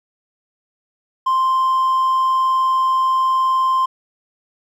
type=tone; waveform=triangle; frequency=1046.5 Hz; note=C6; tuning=in tune; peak=-11 dBFS; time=1.26-3.86 s; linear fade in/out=10 ms; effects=tanh soft clip ceiling -8 dBFS